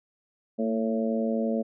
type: harmonic tone with a mistuned harmonic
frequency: 111.2 Hz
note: A2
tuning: 19 cents sharp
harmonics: 2 / 3 / 4 / 5 / 6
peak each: -26 / -37 / -32 / -31 / -36 dBFS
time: 0.58-1.63 s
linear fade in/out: 20 ms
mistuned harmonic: 2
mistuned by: +31 cents
effects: none